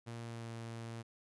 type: tone with pitch glide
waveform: sawtooth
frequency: 116.6 to 114.93 Hz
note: A#2 to A#2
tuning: +1 to -24 cents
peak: -39 dBFS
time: 0.06-1.03 s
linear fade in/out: 20 ms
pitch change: -25 cents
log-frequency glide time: 0.2-0.48 s
effects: resampled to 24000 Hz